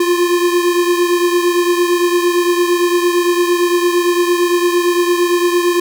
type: beating tone pair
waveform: square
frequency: 349.2 / 358 Hz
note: F4 / F4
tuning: 0 / +43 cents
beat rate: 8.8 Hz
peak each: -13 / -19 dBFS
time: 0-5.8 s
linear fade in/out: 5 ms
effects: none